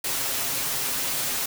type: noise with comb filter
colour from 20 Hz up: white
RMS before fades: -27 dBFS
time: 0.04-1.46 s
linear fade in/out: 5 ms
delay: 7.4 ms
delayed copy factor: +0.55
effects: none

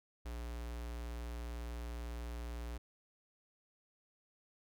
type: tone with notch filter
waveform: square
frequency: 59 Hz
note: A#1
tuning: 22 cents sharp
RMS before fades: -43 dBFS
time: 0.25-2.78 s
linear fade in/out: 10 ms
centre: 140 Hz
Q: 1.2
effects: none

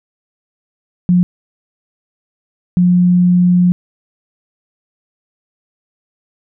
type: tone bursts at uneven times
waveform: sine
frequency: 178.4 Hz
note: F3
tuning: 37 cents sharp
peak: -7 dBFS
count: 2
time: 1.09-1.23 / 2.77-3.72 s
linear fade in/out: 0 ms
effects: none

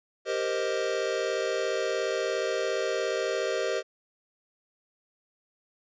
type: chord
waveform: square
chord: C minor seventh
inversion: second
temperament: equal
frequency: 392 / 466.2 / 523.3 / 622.3 Hz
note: G4 / Bb4 / C5 / Eb5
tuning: 0 / 0 / 0 / 0 cents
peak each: -33 dBFS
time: 0.25-3.83 s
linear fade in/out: 50 ms
effects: resampled to 16000 Hz

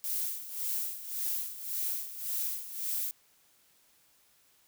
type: noise with tremolo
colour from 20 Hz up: violet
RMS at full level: -32 dBFS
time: 0.04-3.11 s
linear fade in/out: 0 ms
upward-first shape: sine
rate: 1.8 Hz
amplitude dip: 75%
effects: white hiss -66 dBFS RMS until 4.67 s

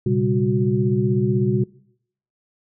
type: tone cluster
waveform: sine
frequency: 118.8 / 134.9 / 199 / 366.4 Hz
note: A#2 / C#3 / G3 / F#4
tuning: +33 / -47 / +26 / -17 cents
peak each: -22 dBFS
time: 0.06-1.64 s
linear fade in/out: 5 ms
effects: noise-tail reverb RT60 0.7 s tail -22 dB re dry

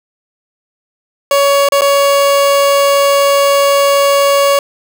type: tone with dropouts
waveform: 30% pulse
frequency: 561 Hz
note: C#5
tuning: 21 cents sharp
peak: -5 dBFS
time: 1.31-4.59 s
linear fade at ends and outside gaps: 2 ms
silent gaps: 1.688-1.721 / 1.81-1.818 s
effects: none

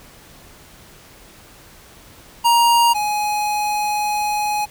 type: tone pair in turn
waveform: square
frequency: 940 / 837.3 Hz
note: A#5 / G#5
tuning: +14 / +14 cents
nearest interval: major second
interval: 200 cents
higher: first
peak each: -12 / -19 dBFS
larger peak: first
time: 2.44-2.94 / 2.94-4.66 s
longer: second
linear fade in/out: 20 ms
effects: pink hiss -45 dBFS RMS until 4.7 s

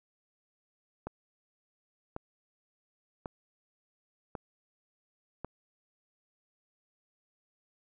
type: click train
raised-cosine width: 1 ms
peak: -23 dBFS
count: 5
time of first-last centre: 1.07-5.446 s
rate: 0.914 Hz
effects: none

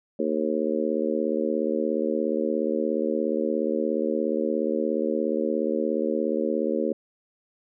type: harmonic tone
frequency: 77 Hz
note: D#2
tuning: 17 cents flat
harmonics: 3 / 4 / 5 / 6 / 7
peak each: -29 / -29 / -29 / -29 / -29 dBFS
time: 0.19-6.93 s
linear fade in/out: 5 ms
effects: none

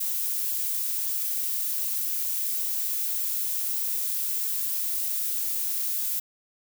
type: noise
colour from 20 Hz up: violet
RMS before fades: -28 dBFS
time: 0-6.2 s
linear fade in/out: 10 ms
effects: none

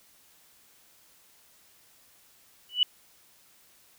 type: tone with exponential growth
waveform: sine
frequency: 2960 Hz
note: F#7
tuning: in tune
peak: -15 dBFS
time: 2.69-2.83 s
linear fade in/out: 2 ms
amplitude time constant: 30 ms
effects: white hiss -60 dBFS RMS until 3.98 s

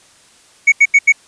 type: tone bursts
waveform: triangle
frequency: 2230 Hz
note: C#7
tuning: 10 cents sharp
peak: -3 dBFS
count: 4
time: 0.67-1.124 s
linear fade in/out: 10 ms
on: 52 ms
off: 82 ms
effects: white hiss -48 dBFS RMS until 1.27 s + resampled to 22050 Hz

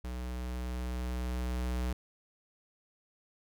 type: tone with level ramp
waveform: square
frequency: 61.8 Hz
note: B1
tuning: 2 cents sharp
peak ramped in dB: -37 to -31 dBFS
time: 0.04-1.93 s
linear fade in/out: 5 ms
effects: none

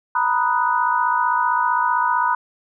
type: chord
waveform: sine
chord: B major seventh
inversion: third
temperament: equal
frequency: 932.3 / 987.8 / 1244.5 / 1480 Hz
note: A#5 / B5 / D#6 / F#6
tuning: 0 / 0 / 0 / 0 cents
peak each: -22 / -19 / -24 / -24 dBFS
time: 0.15-2.35 s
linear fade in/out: 5 ms
effects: none

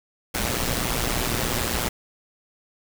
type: noise with amplitude modulation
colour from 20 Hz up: pink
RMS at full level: -22 dBFS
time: 0.34-1.89 s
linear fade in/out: 10 ms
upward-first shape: sine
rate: 119 Hz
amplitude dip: 70%
effects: none

